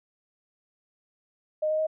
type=tone with pitch steps; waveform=sine; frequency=616 / 622.1 / 628.2 Hz; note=D#5 / D#5 / D#5; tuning=-17 / 0 / +16 cents; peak=-23 dBFS; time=1.62-1.869 s; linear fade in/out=10 ms; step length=83 ms; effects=none